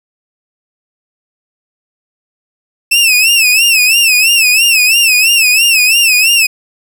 sawtooth tone with vibrato, 2630 Hz, E7, 5 cents flat, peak -3 dBFS, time 2.91-6.47 s, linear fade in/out 10 ms, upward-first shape sine, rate 3 Hz, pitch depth 120 cents each way, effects none

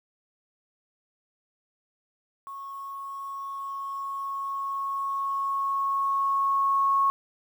sine tone with level ramp, 1099 Hz, C#6, 15 cents flat, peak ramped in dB -36 to -19 dBFS, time 2.47-7.1 s, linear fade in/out 0 ms, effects 9-bit

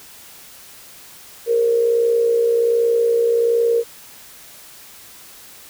sine tone with amplitude modulation, 466.2 Hz, A#4, in tune, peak -11 dBFS, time 1.46-3.84 s, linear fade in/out 50 ms, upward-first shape sine, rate 61.3 Hz, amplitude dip 50%, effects white hiss -42 dBFS RMS until 5.69 s

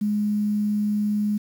sine tone with quantisation, 208.8 Hz, G#3, 10 cents sharp, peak -20 dBFS, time 0.01-1.38 s, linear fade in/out 10 ms, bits 8, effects none

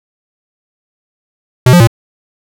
square tone with pitch steps, 126.2 / 175.7 / 115.2 Hz, B2 / F3 / A#2, +38 / +11 / -20 cents, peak -3 dBFS, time 1.66-1.873 s, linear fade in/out 5 ms, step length 71 ms, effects none

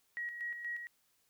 sine tone with tremolo, 1904 Hz, A#6, 36 cents sharp, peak -36 dBFS, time 0.17-0.87 s, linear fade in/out 0 ms, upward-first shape square, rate 4.2 Hz, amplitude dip 50%, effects white hiss -74 dBFS RMS until 1.29 s

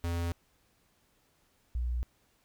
square / sine tone pair in turn, 85.3 / 60.32 Hz, F2 / B1, -40 / -40 cents, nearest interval tritone, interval 600 cents, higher first, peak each -31 / -29 dBFS, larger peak second, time 0.04-0.32 / 1.75-2.03 s, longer neither, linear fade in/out 0 ms, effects pink hiss -70 dBFS RMS until 2.44 s

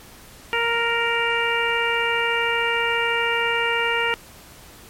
harmonic tone, 466.2 Hz, A#4, in tune, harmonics 1 / 2 / 3 / 4 / 5 / 6, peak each -26 / -26 / -26 / -26 / -26 / -26 dBFS, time 0.53-4.14 s, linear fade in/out 0 ms, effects pink hiss -45 dBFS RMS until 4.89 s + MP3 64 kbps

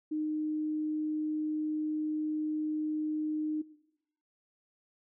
sine tone, 307.2 Hz, D#4, 22 cents flat, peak -30 dBFS, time 0.11-3.62 s, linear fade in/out 10 ms, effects noise-tail reverb RT60 0.8 s tail -17 dB re dry

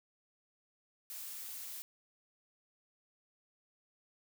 blue noise, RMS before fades -45 dBFS, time 1.1-1.82 s, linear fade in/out 0 ms, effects none

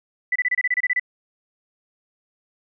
sine tone bursts, 1987 Hz, B6, 10 cents sharp, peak -17 dBFS, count 11, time 0.32-0.997 s, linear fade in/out 5 ms, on 37 ms, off 27 ms, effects none

